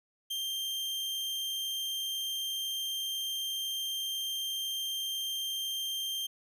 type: tone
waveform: 40% pulse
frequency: 3167 Hz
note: G7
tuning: 17 cents sharp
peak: -32 dBFS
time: 0.3-6.27 s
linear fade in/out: 10 ms
effects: none